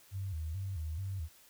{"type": "tone with vibrato", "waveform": "sine", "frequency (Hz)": 87.31, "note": "F2", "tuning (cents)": 0, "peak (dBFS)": -35, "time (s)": [0.11, 1.29], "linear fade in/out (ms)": 50, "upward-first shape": "square", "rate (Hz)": 2.3, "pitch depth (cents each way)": 180, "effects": ["white hiss -61 dBFS RMS until 1.49 s"]}